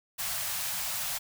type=band-stop noise; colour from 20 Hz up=white; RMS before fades=-33 dBFS; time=0.18-1.19 s; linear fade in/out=20 ms; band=180 to 580 Hz; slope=48 dB/octave; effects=none